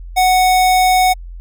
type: tone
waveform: square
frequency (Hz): 740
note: F#5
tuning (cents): 0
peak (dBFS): -10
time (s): 0.16-1.14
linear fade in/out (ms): 20
effects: added 43 Hz sine -28 dBFS peak until 1.4 s